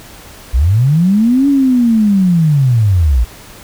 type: linear two-way sweep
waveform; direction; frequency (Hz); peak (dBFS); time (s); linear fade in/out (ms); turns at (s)
sine; up then down; 53.1 to 284.9 to 53.1; -7; 0.53-3.25; 20; 1.48
effects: pink hiss -36 dBFS RMS until 3.63 s